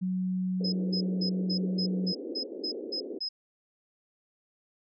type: tone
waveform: sine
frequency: 184.8 Hz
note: F#3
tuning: 2 cents flat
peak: -27 dBFS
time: 0.01-2.13 s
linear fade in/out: 20 ms
type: band-pass noise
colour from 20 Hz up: white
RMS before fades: -39 dBFS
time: 0.6-3.19 s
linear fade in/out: 10 ms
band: 260 to 490 Hz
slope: 48 dB/octave
type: tone bursts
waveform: sine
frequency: 5090 Hz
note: D#8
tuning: 39 cents sharp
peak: -30 dBFS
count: 10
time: 0.64-3.29 s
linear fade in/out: 10 ms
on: 85 ms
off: 200 ms
effects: none